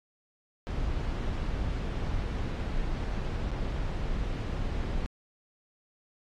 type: noise with dropouts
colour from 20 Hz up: brown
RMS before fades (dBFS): -31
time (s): 0.67-5.06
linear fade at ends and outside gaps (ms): 0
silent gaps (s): 3.508-3.516
effects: low-pass 5000 Hz 12 dB/octave + AAC 48 kbps